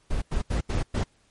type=noise bursts at uneven times; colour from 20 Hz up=brown; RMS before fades=-25 dBFS; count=5; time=0.1-0.22 / 0.31-0.42 / 0.5-0.61 / 0.69-0.83 / 0.94-1.04 s; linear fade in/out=10 ms; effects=pink hiss -64 dBFS RMS until 1.3 s + MP3 48 kbps